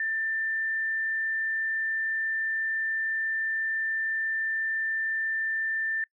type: tone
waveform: sine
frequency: 1783 Hz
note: A6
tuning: 22 cents sharp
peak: -26 dBFS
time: 0-6.04 s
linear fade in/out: 2 ms
effects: noise-tail reverb RT60 0.1 s tail -26 dB re dry